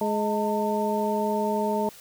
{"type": "harmonic tone with a mistuned harmonic", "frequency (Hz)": 210.3, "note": "G#3", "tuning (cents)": 22, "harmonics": [1, 2, 3, 4], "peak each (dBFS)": [-28, -28, -29, -28], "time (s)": [0.01, 1.89], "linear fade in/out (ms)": 2, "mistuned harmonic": 4, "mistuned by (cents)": 110, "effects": ["white hiss -48 dBFS RMS until 2 s"]}